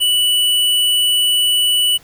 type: tone with hard clipping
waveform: sine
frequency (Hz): 2960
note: F#7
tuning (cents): 0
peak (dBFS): -13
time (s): 0-1.98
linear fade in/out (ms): 20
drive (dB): 16
effects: pink hiss -47 dBFS RMS until 2.03 s